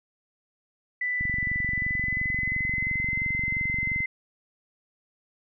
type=tone with pitch glide; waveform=sine; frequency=1987 to 2064 Hz; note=B6 to C7; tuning=+10 to -24 cents; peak=-25 dBFS; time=1.01-4.06 s; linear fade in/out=5 ms; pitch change=+66 cents; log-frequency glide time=1.64-3.18 s
type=click train; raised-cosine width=5 ms; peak=-22 dBFS; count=65; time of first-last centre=1.21-4.005 s; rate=22.9 Hz
effects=none